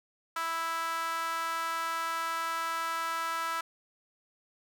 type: tone with high-pass filter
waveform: sawtooth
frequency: 329.6 Hz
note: E4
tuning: in tune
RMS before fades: -33 dBFS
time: 0.36-3.61 s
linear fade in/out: 5 ms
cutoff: 1200 Hz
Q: 4.8
effects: none